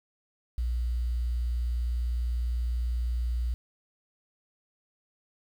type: tone with quantisation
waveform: sine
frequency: 59.8 Hz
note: A#1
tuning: 45 cents sharp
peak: -26 dBFS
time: 0.58-3.54 s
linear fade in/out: 0 ms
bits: 9
effects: none